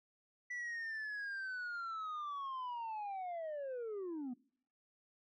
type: linear sweep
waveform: sine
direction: down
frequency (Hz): 1975.5 to 235.7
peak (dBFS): -37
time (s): 0.5-4.34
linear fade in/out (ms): 10
effects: noise-tail reverb RT60 0.6 s tail -25 dB re dry + tanh soft clip ceiling -39 dBFS